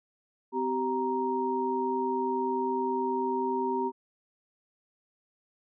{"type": "tone cluster", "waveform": "sine", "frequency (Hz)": [256.1, 385.8, 935], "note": ["C4", "G4", "A#5"], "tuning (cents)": [-37, -28, 5], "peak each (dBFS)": [-33, -30, -30], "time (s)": [0.52, 3.92], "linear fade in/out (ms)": 50, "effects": []}